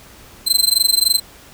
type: tone with amplitude modulation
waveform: sawtooth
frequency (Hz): 4101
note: C8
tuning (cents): -36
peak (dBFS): -6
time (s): 0.46-1.2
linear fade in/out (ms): 20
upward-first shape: sine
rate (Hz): 23.4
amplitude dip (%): 95
effects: pink hiss -43 dBFS RMS until 1.53 s

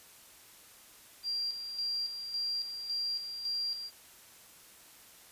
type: tone with tremolo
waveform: sine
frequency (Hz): 4754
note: D8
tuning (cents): +20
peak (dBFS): -31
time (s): 1.23-3.91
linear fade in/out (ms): 50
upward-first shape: square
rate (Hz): 1.8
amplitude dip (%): 55
effects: white hiss -56 dBFS RMS until 5.31 s + resampled to 32000 Hz

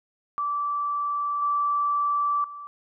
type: tone with level steps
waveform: sine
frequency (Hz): 1162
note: D6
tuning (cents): -19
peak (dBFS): -24 / -21 / -36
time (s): 0.38-2.67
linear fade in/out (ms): 0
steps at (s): 1.42 / 2.44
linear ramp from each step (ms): 2
effects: none

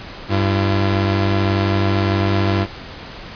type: tone pair together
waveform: sawtooth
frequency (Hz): 98.1 / 339.4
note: G2 / F4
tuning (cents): +2 / -49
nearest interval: octave + major sixth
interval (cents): 2149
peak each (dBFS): -12 / -17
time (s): 0.28-2.67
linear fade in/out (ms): 50
effects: pink hiss -34 dBFS RMS until 3.35 s + resampled to 11025 Hz

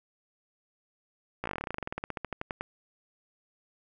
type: slowing click train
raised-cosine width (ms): 0.5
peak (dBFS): -18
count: 26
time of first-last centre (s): 1.44-2.61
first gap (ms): 16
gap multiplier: 1.08
effects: none

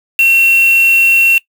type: tone with quantisation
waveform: sine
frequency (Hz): 2722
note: F7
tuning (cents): -45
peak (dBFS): -6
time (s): 0.19-1.38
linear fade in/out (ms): 2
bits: 3
effects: noise-tail reverb RT60 0.1 s tail -20 dB re dry

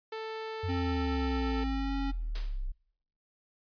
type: tone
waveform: sawtooth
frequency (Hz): 441.6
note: A4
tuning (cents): +6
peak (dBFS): -32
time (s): 0.12-1.64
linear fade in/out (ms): 5
type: exponential sweep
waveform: sine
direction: down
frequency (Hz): 92.5 to 30.89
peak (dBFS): -31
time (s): 0.63-2.72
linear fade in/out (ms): 10
type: tone with pitch glide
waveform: square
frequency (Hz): 266.7 to 274.7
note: C4 to C#4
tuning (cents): +33 to -16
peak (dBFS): -33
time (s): 0.68-2.12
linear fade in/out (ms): 20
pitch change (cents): +51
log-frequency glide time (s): 1.63-1.94
type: noise with exponential decay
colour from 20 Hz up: white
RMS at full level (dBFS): -38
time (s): 2.35-2.67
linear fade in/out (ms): 5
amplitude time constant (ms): 69
effects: noise-tail reverb RT60 0.8 s tail -24 dB re dry + resampled to 11025 Hz

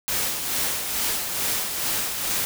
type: noise with tremolo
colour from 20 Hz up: white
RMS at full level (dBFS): -24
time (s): 0.08-2.45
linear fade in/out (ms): 0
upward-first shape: sine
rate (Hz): 2.3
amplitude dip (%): 45
effects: none

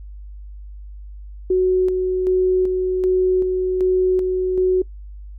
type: tone with tremolo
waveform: sine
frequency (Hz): 370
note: F#4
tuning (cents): 0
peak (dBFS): -13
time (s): 1.5-4.82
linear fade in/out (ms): 5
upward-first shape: square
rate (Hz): 1.3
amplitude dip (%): 35
effects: noise-tail reverb RT60 0.1 s tail -22 dB re dry + added 50 Hz sine -33 dBFS peak until 5.38 s

